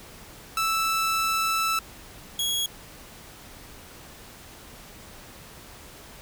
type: tone pair in turn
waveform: sawtooth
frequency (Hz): 1318.5 / 3322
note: E6 / G#7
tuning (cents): 0 / 0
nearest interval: octave + major third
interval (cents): 1600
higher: second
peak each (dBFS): -19 / -21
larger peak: first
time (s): 0.57-1.79 / 2.39-2.66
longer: first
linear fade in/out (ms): 2
effects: pink hiss -46 dBFS RMS until 6.21 s